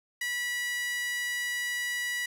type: tone with high-pass filter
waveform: 5% pulse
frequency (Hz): 974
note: B5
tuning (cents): -24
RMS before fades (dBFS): -32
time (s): 0.21-2.26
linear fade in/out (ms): 5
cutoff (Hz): 2000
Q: 6.7
effects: none